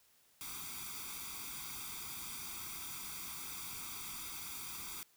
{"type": "noise with comb filter", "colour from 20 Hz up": "white", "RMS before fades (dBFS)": -45, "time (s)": [0.41, 5.03], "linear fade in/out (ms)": 0, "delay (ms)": 0.85, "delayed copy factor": 0.9, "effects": ["white hiss -69 dBFS RMS until 5.16 s"]}